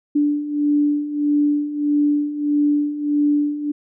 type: beating tone pair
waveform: sine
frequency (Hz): 291.8 / 293.4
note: D4 / D4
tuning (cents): -11 / -2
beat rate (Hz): 1.6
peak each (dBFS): -22 / -17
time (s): 0.15-3.72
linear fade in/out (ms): 10
effects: none